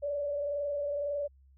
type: tone with frequency modulation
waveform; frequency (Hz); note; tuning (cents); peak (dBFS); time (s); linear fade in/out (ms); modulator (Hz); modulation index
sine; 576; D5; -34; -30; 0.02-1.28; 20; 21.9; 0.53
effects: added 67 Hz sine -57 dBFS peak until 1.57 s